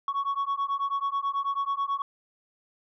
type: beating tone pair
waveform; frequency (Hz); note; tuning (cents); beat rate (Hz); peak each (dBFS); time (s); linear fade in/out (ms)
sine; 1108.7 / 1117.9; C#6 / C#6; 0 / +14; 9.2; -27 / -27; 0.08-2.02; 2
effects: tanh soft clip ceiling -23 dBFS